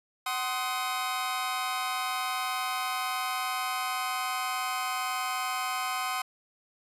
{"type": "chord", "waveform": "sawtooth", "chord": "C diminished", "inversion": "second", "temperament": "just", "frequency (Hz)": [753.5, 1046.5, 1255.8], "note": ["Gb5", "C6", "Eb6"], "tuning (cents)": [31, 0, 16], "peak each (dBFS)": -30, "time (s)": [0.26, 6.22], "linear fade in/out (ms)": 5, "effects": ["resampled to 32000 Hz"]}